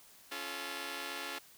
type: chord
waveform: 5% pulse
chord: Db augmented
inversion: none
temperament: just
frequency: 277.2 / 346.5 / 433.1 Hz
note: Db4 / F4 / A4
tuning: 0 / -14 / -27 cents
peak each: -33 dBFS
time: 0.31-1.39 s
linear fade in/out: 10 ms
effects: white hiss -59 dBFS RMS until 1.57 s